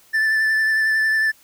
triangle tone with vibrato, 1760 Hz, A6, in tune, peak -14 dBFS, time 0.13-1.32 s, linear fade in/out 20 ms, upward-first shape sine, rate 11 Hz, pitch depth 17 cents each way, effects white hiss -53 dBFS RMS until 1.43 s

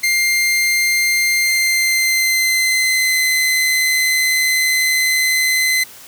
sawtooth tone with pitch glide, 2100 to 2044 Hz, C7 to C7, +6 to -41 cents, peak -10 dBFS, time 0.03-5.84 s, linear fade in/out 10 ms, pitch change -47 cents, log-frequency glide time 1.42-3.21 s, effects white hiss -39 dBFS RMS until 6.07 s

